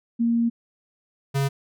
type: tone pair in turn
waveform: sine / square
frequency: 233.1 / 138.04 Hz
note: A#3 / C#3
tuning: 0 / -7 cents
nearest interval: major sixth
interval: 907 cents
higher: first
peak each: -18 / -21 dBFS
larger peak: first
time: 0.19-0.5 / 1.34-1.49 s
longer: first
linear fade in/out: 20 ms
effects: none